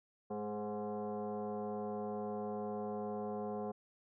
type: tone with frequency modulation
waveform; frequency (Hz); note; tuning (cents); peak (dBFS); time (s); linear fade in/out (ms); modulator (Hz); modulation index
sine; 103.83; G#2; 0; -37; 0.3-3.72; 10; 314; 2.2
effects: none